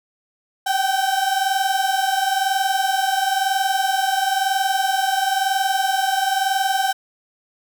35% pulse tone pair together, 764 / 785 Hz, G5 / G5, -45 / +2 cents, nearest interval unison, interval 47 cents, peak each -19 dBFS, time 0.66-6.93 s, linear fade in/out 10 ms, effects none

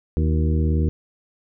harmonic tone with a mistuned harmonic, 78.6 Hz, D#2, 18 cents sharp, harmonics 1 / 2 / 3 / 4 / 5 / 6, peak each -18 / -24 / -28 / -30 / -32 / -34 dBFS, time 0.17-0.89 s, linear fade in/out 0 ms, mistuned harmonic 5, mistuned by -68 cents, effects none

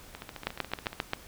two click trains, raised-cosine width 0.3 ms, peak -12 / -23 dBFS, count 6 / 12, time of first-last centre 0.47-1.134 / 0.15-0.93 s, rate 7.53 / 14.1 Hz, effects pink hiss -51 dBFS RMS until 1.27 s

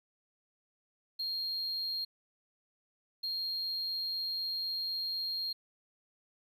triangle tone bursts at uneven times, 4228 Hz, C8, 17 cents sharp, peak -31 dBFS, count 2, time 1.19-2.05 / 3.23-5.53 s, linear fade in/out 10 ms, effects tanh soft clip ceiling -28 dBFS + 12-bit

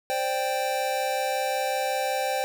square chord, C suspended second, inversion none, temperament just, 523.3 / 588.7 / 784.9 Hz, C5 / D5 / G5, 0 / +4 / +2 cents, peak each -30 / -33 / -28 dBFS, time 0.1-2.44 s, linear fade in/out 0 ms, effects none

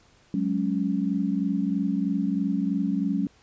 sine chord, F# suspended second, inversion none, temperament just, 185 / 208.1 / 277.5 Hz, F#3 / G#3 / C#4, 0 / +4 / +2 cents, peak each -27 dBFS, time 0.34-3.27 s, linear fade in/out 2 ms, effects pink hiss -59 dBFS RMS until 3.42 s + resampled to 16000 Hz

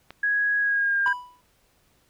clicks, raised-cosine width 0.3 ms, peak -23 dBFS, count 2, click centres 0.106 / 1.076 s
sine tone with pitch glide, 1661.2 to 1605.5 Hz, G#6 to G6, 0 to +41 cents, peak -20 dBFS, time 0.23-1.13 s, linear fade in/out 5 ms, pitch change -59 cents, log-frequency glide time 0.59-1 s
triangle tone with exponential decay, 987.8 Hz, B5, in tune, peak -19 dBFS, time 1.06-1.41 s, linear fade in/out 2 ms, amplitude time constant 74 ms
effects pink hiss -64 dBFS RMS until 2.09 s

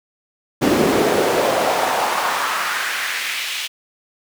brown noise with high-pass filter sweep, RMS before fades -19 dBFS, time 0.61-3.68 s, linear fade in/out 20 ms, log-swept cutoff 270 to 3000 Hz, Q 1.9, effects none

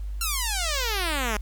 5% pulse exponential sweep, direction down, 1396.9 to 202.8 Hz, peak -14 dBFS, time 0.21-1.37 s, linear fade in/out 2 ms, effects added 50 Hz sine -29 dBFS peak until 1.41 s + pink hiss -58 dBFS RMS until 1.41 s

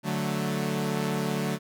sawtooth chord, D major, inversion none, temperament equal, 146.83 / 185 / 220 Hz, D3 / F#3 / A3, 0 / 0 / 0 cents, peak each -27 dBFS, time 0.03-1.59 s, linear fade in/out 50 ms, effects none

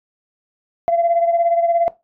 sine beating tone pair, 679 / 696 Hz, F5 / F5, -49 / -6 cents, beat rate 17 Hz, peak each -14 / -20 dBFS, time 0.88-1.88 s, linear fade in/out 0 ms, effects noise-tail reverb RT60 0.2 s tail -17 dB re dry + tanh soft clip ceiling -8 dBFS

